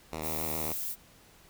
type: tone with vibrato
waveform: 5% pulse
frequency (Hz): 78.7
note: D#2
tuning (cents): +20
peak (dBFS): -24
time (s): 0.12-0.73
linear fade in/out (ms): 5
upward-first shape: sine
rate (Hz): 7.2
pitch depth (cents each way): 41
type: noise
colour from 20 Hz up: violet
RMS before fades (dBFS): -35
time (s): 0.21-0.96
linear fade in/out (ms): 50
effects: pink hiss -58 dBFS RMS until 1.49 s